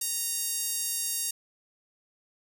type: tone with high-pass filter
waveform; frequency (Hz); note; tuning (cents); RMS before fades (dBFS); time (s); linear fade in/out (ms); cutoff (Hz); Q
5% pulse; 932.3; A#5; 0; -31; 0.01-1.31; 5; 6000; 0.52
effects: none